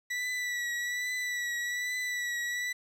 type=tone with vibrato; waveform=40% pulse; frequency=1957 Hz; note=B6; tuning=16 cents flat; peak=-30 dBFS; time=0.1-2.73 s; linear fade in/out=10 ms; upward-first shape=triangle; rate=1.2 Hz; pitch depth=39 cents each way; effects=low-pass 11000 Hz 12 dB/octave + 10-bit